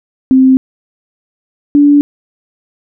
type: tone pair in turn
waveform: sine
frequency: 261.6 / 289.1 Hz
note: C4 / D4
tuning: 0 / -27 cents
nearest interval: major second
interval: 173 cents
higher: second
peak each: -3 dBFS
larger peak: neither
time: 0.31-0.57 / 1.75-2.01 s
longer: neither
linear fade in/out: 0 ms
effects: none